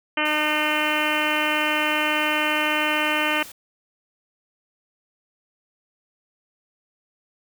harmonic tone, 303.6 Hz, D#4, 42 cents flat, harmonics 1 / 2 / 3 / 4 / 5 / 6 / 7 / 8 / 9 / 10, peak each -29 / -29 / -29 / -29 / -29 / -29 / -29 / -29 / -29 / -29 dBFS, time 0.17-3.43 s, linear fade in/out 5 ms
white noise, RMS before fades -41 dBFS, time 0.25-3.52 s, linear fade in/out 5 ms
effects none

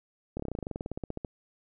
slowing click train, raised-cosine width 2 ms, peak -21 dBFS, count 20, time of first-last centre 0.37-1.248 s, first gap 26 ms, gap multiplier 1.06, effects none

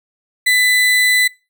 35% pulse tone, 2000 Hz, B6, 21 cents sharp, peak -9 dBFS, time 0.46-1.28 s, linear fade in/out 10 ms, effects noise-tail reverb RT60 0.3 s tail -24 dB re dry

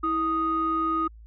sine tone pair together, 324.7 / 1244.5 Hz, E4 / D#6, -26 / 0 cents, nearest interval octave + major seventh, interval 2326 cents, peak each -27 / -23 dBFS, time 0.03-1.08 s, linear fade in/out 10 ms, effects tanh soft clip ceiling -16 dBFS + added 55 Hz sine -44 dBFS peak until 1.26 s

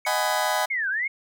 triangle tone with exponential decay, 2217 Hz, C#7, in tune, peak -25 dBFS, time 0.05-0.18 s, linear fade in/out 2 ms, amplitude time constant 27 ms
30% pulse chord, G# minor seventh, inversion second, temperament just, 623 / 747.5 / 830.6 / 996.7 Hz, D#5 / F#5 / G#5 / B5, +2 / +17 / 0 / +16 cents, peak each -25 dBFS, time 0.06-0.66 s, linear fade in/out 10 ms
sine linear two-way sweep, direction down then up, 2217 to 1476 to 2217 Hz, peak -23 dBFS, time 0.7-1.08 s, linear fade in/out 10 ms, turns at 0.89 s
effects none

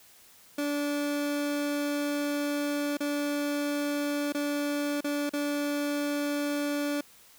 30% pulse tone with dropouts, 289.8 Hz, D4, 23 cents flat, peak -25 dBFS, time 0.58-7.01 s, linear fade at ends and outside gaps 5 ms, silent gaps 2.971-3.004 / 4.324-4.346 / 5.008-5.043 / 5.295-5.334 s, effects white hiss -56 dBFS RMS until 7.38 s

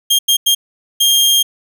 sawtooth tone bursts at uneven times, 3217 Hz, G7, 44 cents sharp, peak -6 dBFS, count 4, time 0.1-0.19 / 0.28-0.37 / 0.46-0.55 / 1-1.43 s, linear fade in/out 10 ms, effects none

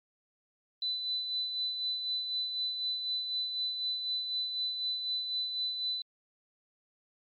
sine tone with tremolo, 4000 Hz, B7, 21 cents sharp, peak -29 dBFS, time 0.82-6.02 s, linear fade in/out 2 ms, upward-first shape sine, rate 4 Hz, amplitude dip 45%, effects MP3 32 kbps

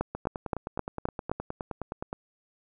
two click trains, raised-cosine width 1 ms, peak -13 / -19 dBFS, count 6 / 20, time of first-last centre 0.01-1.315 / 0.15-2.129 s, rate 3.83 / 9.6 Hz, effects none

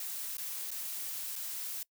blue noise with dropouts, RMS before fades -39 dBFS, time 0-1.83 s, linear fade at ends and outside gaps 2 ms, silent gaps 0.37-0.381 / 0.707-0.714 / 1.356-1.361 s, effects noise-tail reverb RT60 0.1 s tail -24 dB re dry

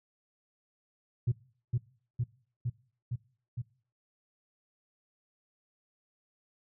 sine tone with echo, 121 Hz, B2, 35 cents flat, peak -22 dBFS, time 1.27-1.32 s, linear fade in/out 10 ms, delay 460 ms, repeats 5, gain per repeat -2 dB, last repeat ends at 3.62 s, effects noise-tail reverb RT60 0.5 s tail -23 dB re dry + tanh soft clip ceiling -22 dBFS

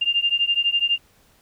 sine beating tone pair, 2794 / 2806 Hz, F7 / F7, 0 / +8 cents, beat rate 12 Hz, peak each -21 dBFS, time 0.01-0.98 s, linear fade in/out 10 ms, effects pink hiss -58 dBFS RMS until 1.41 s

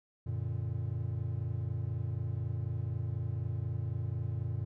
triangle chord, Gb augmented, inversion none, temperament equal, 92.5 / 116.54 / 146.83 Hz, Gb2 / Bb2 / D3, 0 / 0 / 0 cents, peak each -35 / -33 / -39 dBFS, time 0.26-4.65 s, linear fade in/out 10 ms, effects none

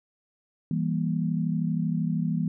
sine chord, E diminished, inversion none, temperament just, 164.81 / 197.78 / 237.3 Hz, E3 / G3 / Bb3, 0 / +16 / +31 cents, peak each -26 / -30 / -30 dBFS, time 0.71-2.48 s, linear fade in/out 2 ms, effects none

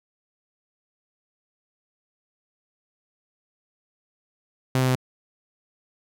sawtooth tone with pitch steps, 130 / 129.03 / 128.06 Hz, C3 / C3 / C3, -11 / -24 / -37 cents, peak -15 dBFS, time 4.75-4.954 s, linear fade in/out 2 ms, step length 68 ms, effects none

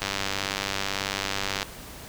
click train, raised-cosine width 0.2 ms, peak -9 dBFS, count 159, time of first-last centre 0.02-1.629 s, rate 98.2 Hz, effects pink hiss -42 dBFS RMS until 2.08 s

